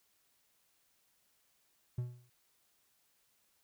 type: tone with exponential decay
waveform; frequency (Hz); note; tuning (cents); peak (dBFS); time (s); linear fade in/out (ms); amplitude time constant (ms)
triangle; 122.7; B2; -11; -29; 1.98-2.3; 5; 69
effects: white hiss -74 dBFS RMS until 3.63 s